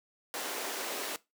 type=high-pass noise; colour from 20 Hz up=pink; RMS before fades=-37 dBFS; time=0.34-1.16 s; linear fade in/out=0 ms; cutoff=320 Hz; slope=24 dB/octave; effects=noise-tail reverb RT60 0.2 s tail -19 dB re dry